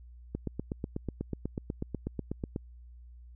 click train, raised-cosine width 3 ms, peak -20 dBFS, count 19, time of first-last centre 0.35-2.561 s, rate 8.14 Hz, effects added 60 Hz sine -48 dBFS peak until 3.35 s

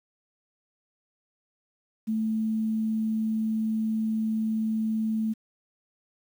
sine tone, 219.8 Hz, A3, 2 cents flat, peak -24 dBFS, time 2.07-5.34 s, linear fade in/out 20 ms, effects 9-bit

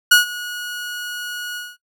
sawtooth tone with ADSR envelope, 1454 Hz, F#6, 31 cents flat, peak -3 dBFS, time 0.11-1.77 s, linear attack 9 ms, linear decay 130 ms, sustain -20 dB, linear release 210 ms, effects noise-tail reverb RT60 0.1 s tail -18 dB re dry

